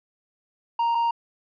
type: tone pair in turn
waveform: triangle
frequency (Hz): 932.3 / 932.3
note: A#5 / A#5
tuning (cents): 0 / 0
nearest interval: unison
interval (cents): 0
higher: neither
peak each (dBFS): -18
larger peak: neither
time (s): 0.79-0.95 / 0.95-1.11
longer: neither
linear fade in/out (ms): 5
effects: resampled to 11025 Hz